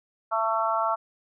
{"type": "harmonic tone", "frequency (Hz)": 223.3, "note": "A3", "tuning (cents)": 26, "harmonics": [3, 4, 5, 6], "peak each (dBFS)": [-28, -28, -28, -28], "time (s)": [0.31, 0.96], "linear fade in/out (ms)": 20, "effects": []}